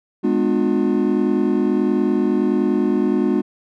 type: chord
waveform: triangle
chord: G# diminished seventh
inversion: none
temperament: just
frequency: 207.7 / 249.2 / 299 / 358.8 Hz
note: G#3 / B3 / D4 / F4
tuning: 0 / +16 / +31 / +47 cents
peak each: -19 dBFS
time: 0.23-3.42 s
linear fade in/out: 20 ms
effects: none